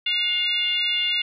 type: tone with frequency modulation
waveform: sine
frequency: 2811 Hz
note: F7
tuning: 11 cents sharp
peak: -20 dBFS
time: 0.06-1.22 s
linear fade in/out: 5 ms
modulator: 675 Hz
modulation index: 0.98
effects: none